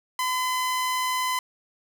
sawtooth tone, 1016 Hz, B5, 49 cents sharp, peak -20 dBFS, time 0.19-1.39 s, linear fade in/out 2 ms, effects none

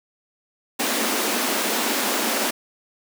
pink high-pass noise, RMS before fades -23 dBFS, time 0.79-2.51 s, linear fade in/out 10 ms, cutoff 210 Hz, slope 96 dB/octave, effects none

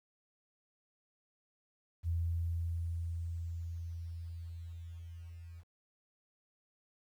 sine tone with level ramp, 84.2 Hz, E2, 37 cents sharp, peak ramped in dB -30 to -47 dBFS, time 2.03-5.64 s, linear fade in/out 50 ms, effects 11-bit

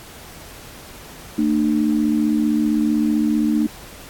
sine tone pair together, 225.6 / 301.1 Hz, A3 / D4, +44 / +43 cents, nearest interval perfect fourth, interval 499 cents, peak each -18 dBFS, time 1.38-3.67 s, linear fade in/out 5 ms, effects pink hiss -40 dBFS RMS until 4.09 s + AAC 64 kbps

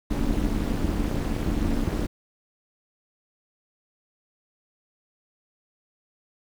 brown noise with amplitude modulation, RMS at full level -21 dBFS, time 0.1-2.07 s, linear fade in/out 10 ms, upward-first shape sine, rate 254 Hz, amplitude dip 100%, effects none

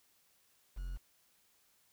triangle tone with quantisation, 44.2 Hz, F1, 22 cents sharp, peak -36 dBFS, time 0.76-0.98 s, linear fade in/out 20 ms, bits 10, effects white hiss -71 dBFS RMS until 1.92 s

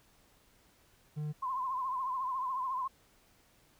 triangle tone, 150.5 Hz, D3, 43 cents sharp, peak -32 dBFS, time 1.16-1.33 s, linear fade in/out 20 ms
sine tone with vibrato, 1036 Hz, C6, 17 cents flat, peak -32 dBFS, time 1.42-2.88 s, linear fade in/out 10 ms, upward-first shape triangle, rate 14 Hz, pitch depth 92 cents each way
effects pink hiss -66 dBFS RMS until 3.79 s

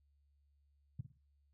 sine tone with echo, 127.8 Hz, C3, 40 cents flat, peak -36 dBFS, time 0.99-1.01 s, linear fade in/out 5 ms, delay 55 ms, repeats 3, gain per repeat -11 dB, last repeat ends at 1.175 s, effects noise-tail reverb RT60 0.3 s tail -20 dB re dry + added 71 Hz sine -70 dBFS peak until 1.53 s

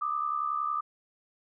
sine tone pair together, 1191.2 / 1262 Hz, D6 / D#6, +24 / +24 cents, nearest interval minor second, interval 100 cents, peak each -29 / -33 dBFS, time 0.01-0.81 s, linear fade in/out 10 ms, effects none

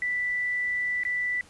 sine tone with dropouts, 1975.5 Hz, B6, in tune, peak -25 dBFS, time 0.02-1.41 s, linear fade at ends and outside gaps 1 ms, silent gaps 1.035-1.051 s, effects pink hiss -54 dBFS RMS until 1.49 s + resampled to 24000 Hz

